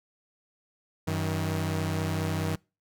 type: tone pair together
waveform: sawtooth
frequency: 94.4 / 158.76 Hz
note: F#2 / D#3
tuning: +35 / +35 cents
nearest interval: major sixth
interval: 900 cents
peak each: -26 dBFS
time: 1.07-2.56 s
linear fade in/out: 10 ms
effects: noise-tail reverb RT60 0.3 s tail -26 dB re dry